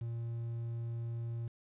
triangle tone with quantisation, 116.54 Hz, A#2, in tune, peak -34 dBFS, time 0.01-1.48 s, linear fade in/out 5 ms, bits 10, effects resampled to 8000 Hz

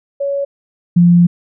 sine tone pair in turn, 560 / 173.86 Hz, C#5 / F3, +18 / -7 cents, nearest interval octave + minor sixth, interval 2025 cents, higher first, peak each -15 / -5 dBFS, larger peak second, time 0.2-0.45 / 0.96-1.27 s, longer second, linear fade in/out 10 ms, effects none

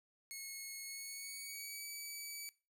10% pulse tone with pitch glide, 2182 to 2288 Hz, C#7 to D7, -28 to -46 cents, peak -36 dBFS, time 0.31-2.49 s, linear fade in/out 0 ms, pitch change +82 cents, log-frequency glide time 0.84-1.86 s, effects noise-tail reverb RT60 0.3 s tail -19 dB re dry

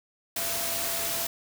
sine tone in noise, 674 Hz, E5, 38 cents sharp, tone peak -38 dBFS, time 0.36-1.27 s, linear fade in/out 5 ms, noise white, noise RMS -30 dBFS, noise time 0.36-1.27 s, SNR -11 dB, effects none

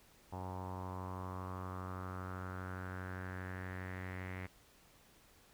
sawtooth tone with low-pass filter sweep, 92.5 Hz, F#2, in tune, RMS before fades -44 dBFS, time 0.32-4.47 s, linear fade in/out 10 ms, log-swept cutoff 880 to 2100 Hz, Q 5, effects pink hiss -65 dBFS RMS until 5.53 s

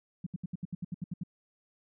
sine tone bursts, 175.7 Hz, F3, 11 cents sharp, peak -32 dBFS, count 11, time 0.24-1.235 s, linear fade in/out 5 ms, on 25 ms, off 72 ms, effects none

